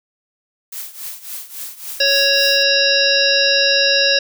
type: noise with tremolo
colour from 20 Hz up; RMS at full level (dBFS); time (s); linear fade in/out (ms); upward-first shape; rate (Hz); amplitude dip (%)
blue; -27; 0.72-2.63; 5; triangle; 3.6; 85
type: harmonic tone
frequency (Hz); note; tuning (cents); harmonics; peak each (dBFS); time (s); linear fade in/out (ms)
554.4; C#5; 0; 1 / 3 / 5 / 7 / 9 / 10; -19 / -19 / -19 / -19 / -19 / -19; 2-4.19; 5
effects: none